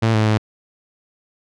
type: tone with pitch steps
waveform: sawtooth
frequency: 112.9 / 108.7 / 107.8 Hz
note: A2 / A2 / A2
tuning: +45 / -21 / -35 cents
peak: -10 dBFS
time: 0.02-0.38 s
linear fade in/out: 10 ms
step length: 120 ms
effects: low-pass 5000 Hz 12 dB/octave